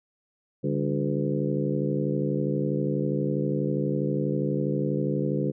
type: harmonic tone with a mistuned harmonic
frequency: 72.3 Hz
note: D2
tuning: 27 cents flat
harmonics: 2 / 3 / 4 / 5 / 6 / 7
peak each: -28 / -30 / -31 / -32 / -33 / -33 dBFS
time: 0.63-5.52 s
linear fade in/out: 20 ms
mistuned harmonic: 3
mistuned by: -140 cents
effects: none